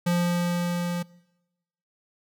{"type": "tone with level ramp", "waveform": "square", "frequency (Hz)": 174.61, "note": "F3", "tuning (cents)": 0, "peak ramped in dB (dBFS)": [-21, -27], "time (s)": [0.06, 1.03], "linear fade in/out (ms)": 10, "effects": ["noise-tail reverb RT60 1.0 s tail -23 dB re dry"]}